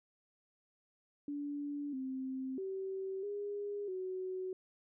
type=tone with pitch steps; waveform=sine; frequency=288.7 / 262.4 / 383.6 / 408.3 / 372.5 Hz; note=D4 / C4 / G4 / G#4 / F#4; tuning=-30 / +5 / -37 / -29 / +12 cents; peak=-37 dBFS; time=1.28-4.53 s; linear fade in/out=2 ms; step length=650 ms; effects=none